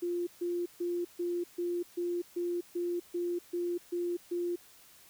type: tone bursts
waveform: sine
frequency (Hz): 349.2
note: F4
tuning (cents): 0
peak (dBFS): -30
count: 12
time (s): 0.02-4.56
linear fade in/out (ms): 10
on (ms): 250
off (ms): 140
effects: white hiss -58 dBFS RMS until 5.09 s